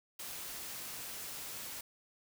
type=noise; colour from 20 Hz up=white; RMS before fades=-44 dBFS; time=0.19-1.81 s; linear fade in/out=5 ms; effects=none